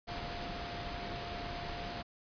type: tone in noise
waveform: sine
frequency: 698.5 Hz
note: F5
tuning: in tune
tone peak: -44 dBFS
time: 0.07-2.03 s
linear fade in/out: 20 ms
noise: pink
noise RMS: -41 dBFS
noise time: 0.07-2.03 s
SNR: -6 dB
effects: resampled to 11025 Hz